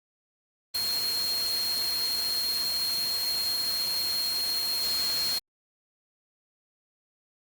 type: tone in noise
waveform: sine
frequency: 4236 Hz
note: C8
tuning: 21 cents sharp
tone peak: -26 dBFS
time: 0.74-5.39 s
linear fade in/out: 10 ms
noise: white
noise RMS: -34 dBFS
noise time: 0.74-5.39 s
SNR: +5 dB
effects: Opus 24 kbps